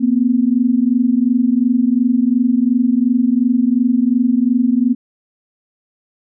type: tone pair together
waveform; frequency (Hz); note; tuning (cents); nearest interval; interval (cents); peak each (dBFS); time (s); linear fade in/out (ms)
sine; 235 / 257.8; A#3 / C4; +14 / -26; major second; 160; -14; 0-4.95; 20
effects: none